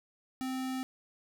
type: tone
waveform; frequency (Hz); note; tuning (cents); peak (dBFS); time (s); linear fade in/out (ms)
square; 260; C4; -11; -34; 0.41-0.83; 0
effects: none